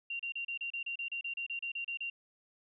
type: tone bursts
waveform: sine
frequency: 2766 Hz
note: F7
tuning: 17 cents flat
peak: -35 dBFS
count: 16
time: 0.1-2.1 s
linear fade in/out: 5 ms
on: 95 ms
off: 32 ms
effects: none